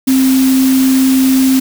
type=tone in noise; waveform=sine; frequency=262.9 Hz; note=C4; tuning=8 cents sharp; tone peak=-7 dBFS; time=0.07-1.6 s; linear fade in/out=10 ms; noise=white; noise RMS=-21 dBFS; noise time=0.07-1.6 s; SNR=+11 dB; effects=none